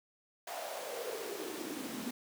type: noise with high-pass filter sweep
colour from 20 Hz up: pink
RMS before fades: -41 dBFS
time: 0.47-2.11 s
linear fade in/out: 5 ms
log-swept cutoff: 740 to 220 Hz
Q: 6.2
effects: none